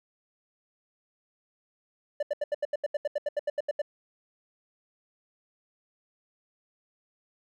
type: tone bursts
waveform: triangle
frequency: 587.3 Hz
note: D5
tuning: in tune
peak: -23 dBFS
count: 16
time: 2.2-3.818 s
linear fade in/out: 5 ms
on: 28 ms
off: 78 ms
effects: none